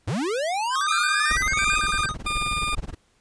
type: linear sweep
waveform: square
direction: up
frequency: 79.6 to 2548 Hz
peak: -24 dBFS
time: 0.07-1.79 s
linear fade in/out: 10 ms
type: tone with vibrato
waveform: square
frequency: 1392 Hz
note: F6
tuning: 6 cents flat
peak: -26 dBFS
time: 0.7-2.15 s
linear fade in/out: 50 ms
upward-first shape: square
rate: 9 Hz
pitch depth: 200 cents each way
type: tone bursts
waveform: 20% pulse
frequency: 1209 Hz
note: D6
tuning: 50 cents sharp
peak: -19 dBFS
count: 3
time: 0.88-2.75 s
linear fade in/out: 5 ms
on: 490 ms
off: 200 ms
type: noise with tremolo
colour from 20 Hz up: brown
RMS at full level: -28 dBFS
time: 1.3-2.95 s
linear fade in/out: 10 ms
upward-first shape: sine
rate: 19 Hz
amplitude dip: 100%
effects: pink hiss -64 dBFS RMS until 3.2 s + resampled to 22050 Hz

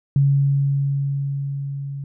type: tone with level ramp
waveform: sine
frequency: 139.5 Hz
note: C#3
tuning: 11 cents sharp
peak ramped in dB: -12 to -27 dBFS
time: 0.16-2.04 s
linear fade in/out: 2 ms
effects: none

